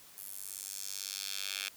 10% pulse tone with high-pass filter sweep, 98 Hz, G2, in tune, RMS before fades -41 dBFS, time 0.17-1.69 s, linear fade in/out 5 ms, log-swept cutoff 12000 to 2700 Hz, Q 1.4, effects white hiss -56 dBFS RMS until 1.76 s

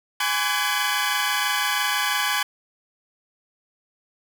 20% pulse tone cluster, 827 / 1017 / 1146 / 1514 / 1680 Hz, G#5 / C6 / D6 / F#6 / G#6, -8 / -50 / -43 / +39 / +19 cents, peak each -23 dBFS, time 0.2-2.43 s, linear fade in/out 5 ms, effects none

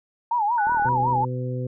sine tone with vibrato, 891 Hz, A5, 22 cents sharp, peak -19 dBFS, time 0.31-1.25 s, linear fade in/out 5 ms, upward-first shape sine, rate 5.4 Hz, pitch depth 160 cents each way
sine tone, 1480 Hz, F#6, in tune, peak -26 dBFS, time 0.58-0.89 s, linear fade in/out 2 ms
click train, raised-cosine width 2 ms, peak -26 dBFS, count 23, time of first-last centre 0.67-1.23 s, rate 39.3 Hz
harmonic tone, 126.3 Hz, B2, 39 cents sharp, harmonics 1 / 2 / 3 / 4, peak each -26 / -34 / -36 / -34 dBFS, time 0.85-1.67 s, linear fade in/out 5 ms
effects none

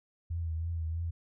sine tone with vibrato, 82.41 Hz, E2, in tune, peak -31 dBFS, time 0.3-1.11 s, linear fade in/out 10 ms, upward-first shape triangle, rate 3.1 Hz, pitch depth 57 cents each way, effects none

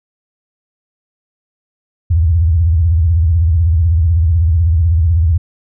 sine tone with vibrato, 82.41 Hz, E2, in tune, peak -8 dBFS, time 2.1-5.38 s, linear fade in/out 10 ms, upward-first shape sine, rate 16 Hz, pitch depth 180 cents each way, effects none

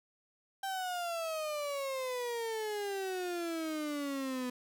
35% pulse exponential sweep, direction down, 785 to 247.5 Hz, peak -33 dBFS, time 0.63-4.5 s, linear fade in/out 5 ms, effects none

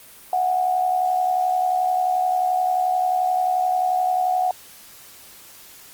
sine tone with amplitude modulation, 734 Hz, F#5, 14 cents flat, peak -15 dBFS, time 0.33-4.51 s, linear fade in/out 2 ms, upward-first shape sine, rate 71.4 Hz, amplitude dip 55%, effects white hiss -45 dBFS RMS until 5.93 s + Opus 32 kbps

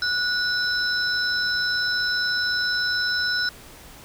sine tone cluster, 1466 / 3993 / 5270 Hz, F#6 / B7 / E8, -16 / +18 / -1 cents, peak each -23 / -30 / -26 dBFS, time 0.02-3.49 s, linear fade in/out 2 ms, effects pink hiss -45 dBFS RMS until 4.04 s

